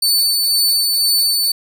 sawtooth tone with tremolo, 4504 Hz, C#8, 27 cents sharp, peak -9 dBFS, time 0.02-1.52 s, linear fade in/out 5 ms, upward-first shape sine, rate 2 Hz, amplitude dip 25%, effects none

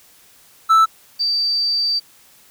triangle / sine tone pair in turn, 1318.5 / 4647 Hz, E6 / D8, 0 / -19 cents, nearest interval octave + minor seventh, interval 2181 cents, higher second, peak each -7 / -16 dBFS, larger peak first, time 0.69-0.86 / 1.19-2 s, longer second, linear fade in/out 20 ms, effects white hiss -50 dBFS RMS until 2.5 s

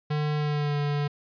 square tone with pitch glide, 150 to 145.56 Hz, D3 to D3, +37 to -15 cents, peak -25 dBFS, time 0.1-1.08 s, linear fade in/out 10 ms, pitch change -52 cents, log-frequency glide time 0.36-0.77 s, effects resampled to 11025 Hz

